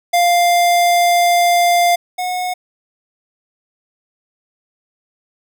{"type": "tone pair in turn", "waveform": "square", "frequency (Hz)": [698.5, 728], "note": ["F5", "F#5"], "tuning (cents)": [0, -28], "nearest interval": "minor second", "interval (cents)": 72, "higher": "second", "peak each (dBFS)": [-11, -19], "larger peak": "first", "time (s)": [[0.13, 1.96], [2.18, 2.54]], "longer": "first", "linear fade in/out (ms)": 10, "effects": []}